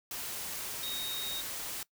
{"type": "tone in noise", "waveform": "sine", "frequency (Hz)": 3740, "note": "A#7", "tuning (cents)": 5, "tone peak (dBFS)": -36, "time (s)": [0.83, 1.41], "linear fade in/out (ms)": 2, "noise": "white", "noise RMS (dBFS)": -39, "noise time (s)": [0.11, 1.83], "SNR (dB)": 0, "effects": ["noise-tail reverb RT60 0.1 s tail -21 dB re dry"]}